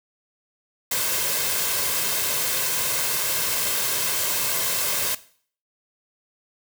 white noise with comb filter, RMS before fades -24 dBFS, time 0.91-5.15 s, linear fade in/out 5 ms, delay 1.9 ms, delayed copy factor +0.5, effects noise-tail reverb RT60 0.5 s tail -17 dB re dry + high-pass 100 Hz 12 dB/octave

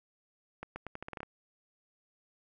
accelerating click train, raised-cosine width 0.5 ms, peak -25 dBFS, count 10, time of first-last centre 0.63-1.231 s, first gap 130 ms, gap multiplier 0.82, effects none

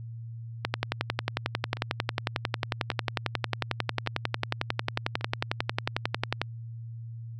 two click trains, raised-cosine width 0.3 ms, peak -9 / -22 dBFS, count 65 / 4, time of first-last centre 0.65-6.416 / 1.77-5.21 s, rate 11.1 / 0.872 Hz, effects added 115 Hz sine -37 dBFS peak until 7.39 s

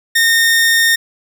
sawtooth tone, 1834 Hz, A#6, 29 cents flat, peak -6 dBFS, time 0.15-0.96 s, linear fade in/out 10 ms, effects none

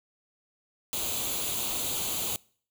white noise with comb filter, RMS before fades -31 dBFS, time 0.93-2.36 s, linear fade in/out 0 ms, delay 0.28 ms, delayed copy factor +0.7, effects noise-tail reverb RT60 0.5 s tail -24 dB re dry

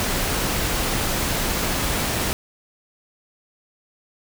pink noise, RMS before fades -23 dBFS, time 0-2.33 s, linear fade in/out 0 ms, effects none

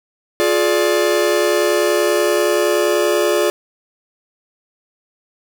45% pulse chord, D diminished, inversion first, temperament just, 352.4 / 422.9 / 587.3 Hz, F4 / Ab4 / D5, +16 / +31 / 0 cents, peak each -18 dBFS, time 0.4-3.5 s, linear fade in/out 0 ms, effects none

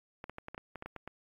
clicks, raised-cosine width 0.5 ms, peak -27 dBFS, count 11, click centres 0.241 / 0.296 / 0.384 / 0.484 / 0.546 / 0.579 / 0.757 / 0.824 / 0.86 / 0.963 / 1.076 s, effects AAC 64 kbps

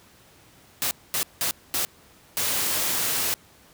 white noise bursts at uneven times, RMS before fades -25 dBFS, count 5, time 0.82-0.91 / 1.14-1.23 / 1.41-1.51 / 1.74-1.85 / 2.37-3.34 s, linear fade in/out 0 ms, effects pink hiss -54 dBFS RMS until 3.73 s + high-pass 60 Hz 12 dB/octave

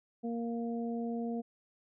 harmonic tone, 233.1 Hz, A#3, in tune, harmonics 1 / 2 / 3, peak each -34 / -40 / -44 dBFS, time 0.23-1.42 s, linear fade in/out 20 ms, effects none

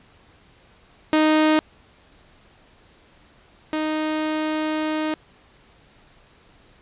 sawtooth tone pair in turn, 310.1 / 310.1 Hz, D#4 / D#4, -6 / -6 cents, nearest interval unison, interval 0 cents, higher neither, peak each -11 / -18 dBFS, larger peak first, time 1.13-1.59 / 3.73-5.14 s, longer second, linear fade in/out 0 ms, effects pink hiss -54 dBFS RMS until 6.81 s + resampled to 8000 Hz

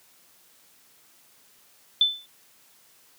sine tone with exponential decay, 3520 Hz, A7, in tune, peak -13 dBFS, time 2.01-2.26 s, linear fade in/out 2 ms, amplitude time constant 54 ms, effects white hiss -58 dBFS RMS until 3.18 s + high-pass 100 Hz 12 dB/octave

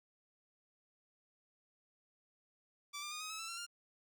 10% pulse tone with pitch steps, 1163 / 1194.3 / 1226.5 / 1259.5 / 1293.4 / 1328.2 / 1364 / 1400.7 Hz, D6 / D6 / D#6 / D#6 / E6 / E6 / F6 / F6, -17 / +29 / -25 / +21 / -33 / +13 / -41 / +5 cents, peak -34 dBFS, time 2.93-3.666 s, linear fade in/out 20 ms, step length 92 ms, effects none

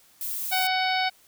violet noise, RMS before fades -31 dBFS, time 0.21-0.67 s, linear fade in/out 2 ms
harmonic tone, 748 Hz, F#5, 19 cents sharp, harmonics 1 / 2 / 3 / 4 / 5 / 6 / 7, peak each -25 / -31 / -29 / -34 / -32 / -34 / -37 dBFS, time 0.51-1.1 s, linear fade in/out 20 ms
effects white hiss -58 dBFS RMS until 1.27 s

